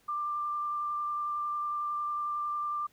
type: tone with vibrato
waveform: sine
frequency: 1186 Hz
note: D6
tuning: 17 cents sharp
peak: -30 dBFS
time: 0.08-2.87 s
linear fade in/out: 10 ms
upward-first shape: triangle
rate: 11 Hz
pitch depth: 12 cents each way
effects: pink hiss -66 dBFS RMS until 2.92 s